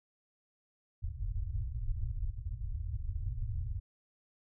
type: low-pass noise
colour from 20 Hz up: pink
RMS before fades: -36 dBFS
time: 1.02-3.8 s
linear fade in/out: 20 ms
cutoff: 120 Hz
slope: 96 dB/octave
effects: none